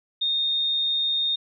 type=tone; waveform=sine; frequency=3677 Hz; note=A#7; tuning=24 cents flat; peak=-21 dBFS; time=0.21-1.36 s; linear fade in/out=10 ms; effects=none